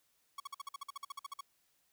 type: tone bursts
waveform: 45% pulse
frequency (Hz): 1113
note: C#6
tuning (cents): +7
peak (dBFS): -40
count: 15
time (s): 0.38-1.409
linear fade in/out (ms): 5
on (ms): 21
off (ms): 51
effects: white hiss -75 dBFS RMS until 1.92 s